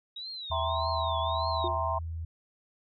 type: tone with vibrato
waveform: sine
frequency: 3780 Hz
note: A#7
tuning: 23 cents sharp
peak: -37 dBFS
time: 0.16-1.68 s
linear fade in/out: 5 ms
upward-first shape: triangle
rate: 1.7 Hz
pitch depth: 210 cents each way
type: tone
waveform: sine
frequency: 82 Hz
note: E2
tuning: 9 cents flat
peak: -33 dBFS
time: 0.5-2.25 s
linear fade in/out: 5 ms
type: chord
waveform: sine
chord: C dominant seventh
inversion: first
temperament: equal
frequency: 659.3 / 784 / 932.3 / 1046.5 Hz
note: E5 / G5 / Bb5 / C6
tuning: 0 / 0 / 0 / 0 cents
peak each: -33 / -38 / -33 / -32 dBFS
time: 0.51-1.99 s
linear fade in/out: 10 ms
type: tone with exponential decay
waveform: sine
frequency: 354.1 Hz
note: F4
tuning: 24 cents sharp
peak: -29 dBFS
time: 1.64-1.84 s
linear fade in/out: 2 ms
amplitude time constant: 43 ms
effects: none